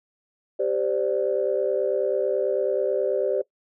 sine chord, G suspended fourth, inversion none, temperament equal with one note detuned, 392 / 518.1 / 587.3 Hz, G4 / C5 / D5, 0 / -17 / 0 cents, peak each -25 / -25 / -25 dBFS, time 0.59-3.42 s, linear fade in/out 10 ms, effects noise-tail reverb RT60 0.1 s tail -20 dB re dry + tanh soft clip ceiling -11 dBFS

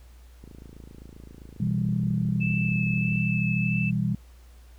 click train, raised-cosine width 3 ms, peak -32 dBFS, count 76, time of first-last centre 0.44-3.157 s, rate 27.6 Hz
sine chord, E minor, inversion second, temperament just, 123.61 / 164.81 / 197.78 Hz, B2 / E3 / G3, +2 / 0 / +16 cents, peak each -27 dBFS, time 1.6-4.15 s, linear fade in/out 5 ms
sine tone with vibrato, 2626 Hz, E7, 7 cents flat, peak -29 dBFS, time 2.4-3.91 s, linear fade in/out 20 ms, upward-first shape sine, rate 1.6 Hz, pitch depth 11 cents each way
effects added 60 Hz sine -47 dBFS peak until 4.78 s + pink hiss -60 dBFS RMS until 4.78 s

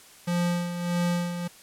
square tone with tremolo, 174.61 Hz, F3, in tune, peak -23 dBFS, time 0.27-1.48 s, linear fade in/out 10 ms, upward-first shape sine, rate 1.6 Hz, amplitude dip 60%, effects white hiss -51 dBFS RMS until 1.62 s + low-pass 12000 Hz 12 dB/octave

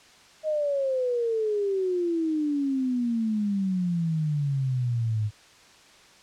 sine exponential sweep, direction down, 630 to 103.83 Hz, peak -23 dBFS, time 0.43-5.31 s, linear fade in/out 50 ms, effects white hiss -53 dBFS RMS until 6.22 s + low-pass 6000 Hz 12 dB/octave

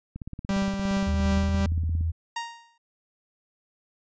click train, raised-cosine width 5 ms, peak -23 dBFS, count 33, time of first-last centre 0.16-2.01 s, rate 17.3 Hz
45% pulse tone with tremolo, 196 Hz, G3, in tune, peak -22 dBFS, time 0.49-1.66 s, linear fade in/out 2 ms, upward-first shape triangle, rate 2.7 Hz, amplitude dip 55%
sine tone with pitch glide, 77.5 to 81.87 Hz, D#2 to E2, -6 to -11 cents, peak -23 dBFS, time 1.06-2.12 s, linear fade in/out 20 ms, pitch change +95 cents, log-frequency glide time 1.3-1.59 s
sawtooth tone with exponential decay, 932.3 Hz, A#5, in tune, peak -23 dBFS, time 2.36-2.78 s, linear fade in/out 5 ms, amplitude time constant 91 ms
effects resampled to 16000 Hz

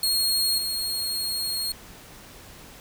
sawtooth tone with level steps, 4278 Hz, C8, 38 cents sharp, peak -18 / -23 dBFS, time 0.03-1.72 s, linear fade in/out 2 ms, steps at 0.58 s, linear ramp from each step 2 ms, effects pink hiss -46 dBFS RMS until 2.8 s

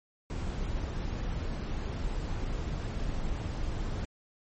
brown noise, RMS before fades -33 dBFS, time 0.3-4.05 s, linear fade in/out 0 ms, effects MP3 32 kbps

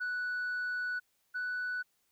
sine tone pair in turn, 1480 / 1485.9 Hz, F#6 / F#6, 0 / +7 cents, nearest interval unison, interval 7 cents, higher second, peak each -30 / -31 dBFS, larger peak first, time 0-1 / 1.34-1.83 s, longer first, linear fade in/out 20 ms, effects tanh soft clip ceiling -31 dBFS + white hiss -75 dBFS RMS until 2.11 s

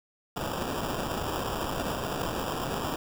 white noise with sample-and-hold, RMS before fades -32 dBFS, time 0.36-2.96 s, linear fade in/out 5 ms, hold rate 2100 Hz, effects none

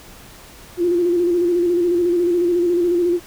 sine tone with vibrato, 349.2 Hz, F4, in tune, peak -14 dBFS, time 0.77-3.2 s, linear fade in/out 50 ms, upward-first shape square, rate 14 Hz, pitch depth 37 cents each way, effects pink hiss -42 dBFS RMS until 3.26 s

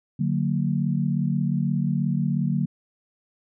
sine chord, D augmented, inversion none, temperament just, 146.83 / 183.54 / 229.4 Hz, D3 / F#3 / A#3, 0 / -14 / -28 cents, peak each -24 / -25 / -27 dBFS, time 0.19-2.66 s, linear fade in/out 10 ms, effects none

